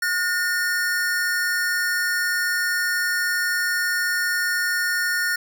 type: tone pair together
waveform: square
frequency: 1442 / 1818.1 Hz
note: F#6 / A#6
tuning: -45 / -44 cents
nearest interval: major third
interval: 401 cents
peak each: -24 dBFS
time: 0.02-5.36 s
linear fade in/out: 5 ms
effects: none